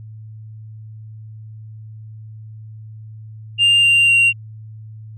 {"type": "tone with pitch steps", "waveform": "sine", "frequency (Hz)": [2799, 2780, 2760], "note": ["F7", "F7", "F7"], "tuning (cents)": [3, -9, -21], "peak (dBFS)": -7, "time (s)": [3.58, 4.33], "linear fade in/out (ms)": 50, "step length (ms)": 250, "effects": ["tanh soft clip ceiling -9 dBFS", "added 109 Hz sine -33 dBFS peak until 5.17 s"]}